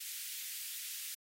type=high-pass noise; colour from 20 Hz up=white; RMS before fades=-43 dBFS; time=0-1.15 s; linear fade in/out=10 ms; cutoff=2000 Hz; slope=24 dB/octave; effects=AAC 48 kbps